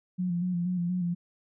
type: tone with vibrato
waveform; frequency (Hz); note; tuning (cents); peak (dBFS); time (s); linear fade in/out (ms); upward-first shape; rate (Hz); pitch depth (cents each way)
sine; 177.4; F3; +27; -26; 0.18-1.15; 20; square; 4.2; 40
effects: none